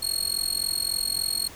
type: tone with amplitude modulation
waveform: 25% pulse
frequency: 4303 Hz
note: C8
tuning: 48 cents sharp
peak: -16 dBFS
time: 0.02-1.48 s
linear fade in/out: 10 ms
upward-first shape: sine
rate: 43.6 Hz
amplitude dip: 95%
effects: pink hiss -44 dBFS RMS until 1.55 s